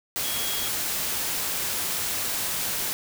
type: tone in noise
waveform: sine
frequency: 3300 Hz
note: G#7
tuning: 12 cents flat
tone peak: -34 dBFS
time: 0.24-0.68 s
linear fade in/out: 0 ms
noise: white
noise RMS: -28 dBFS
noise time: 0.16-2.93 s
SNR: -9 dB
effects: none

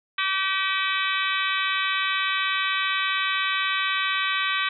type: harmonic tone with a mistuned harmonic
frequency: 384.1 Hz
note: G4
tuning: 35 cents flat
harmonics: 3 / 4 / 5 / 6 / 7 / 8 / 9 / 10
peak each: -28 / -29 / -30 / -31 / -31 / -32 / -33 / -33 dBFS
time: 0.18-4.69 s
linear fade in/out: 5 ms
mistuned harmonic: 7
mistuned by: -76 cents
effects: none

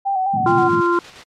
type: tone with vibrato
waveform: sine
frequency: 770 Hz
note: G5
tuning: 31 cents flat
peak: -16 dBFS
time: 0.05-0.69 s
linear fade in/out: 20 ms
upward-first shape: square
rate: 4.7 Hz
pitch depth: 42 cents each way
type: band-pass noise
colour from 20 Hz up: white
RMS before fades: -25 dBFS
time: 0.33-0.81 s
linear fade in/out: 10 ms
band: 100 to 250 Hz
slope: 48 dB/octave
type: harmonic tone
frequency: 346.3 Hz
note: F4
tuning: 15 cents flat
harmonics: 1 / 3 / 4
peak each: -16 / -18 / -21 dBFS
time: 0.46-0.99 s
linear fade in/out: 2 ms
type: noise with tremolo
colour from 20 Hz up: white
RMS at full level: -34 dBFS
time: 0.46-1.24 s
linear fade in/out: 10 ms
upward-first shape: square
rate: 8.6 Hz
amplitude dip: 40%
effects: low-pass 4000 Hz 12 dB/octave + MP3 96 kbps

